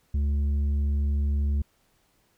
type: tone with tanh clipping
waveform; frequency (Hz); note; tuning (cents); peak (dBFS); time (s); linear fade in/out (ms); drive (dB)
sine; 71.8; D2; -39; -23; 0.14-1.62; 5; 6
effects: pink hiss -67 dBFS RMS until 2.37 s